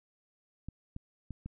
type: clicks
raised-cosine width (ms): 5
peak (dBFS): -28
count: 4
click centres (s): 0.686 / 0.964 / 1.307 / 1.46
effects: none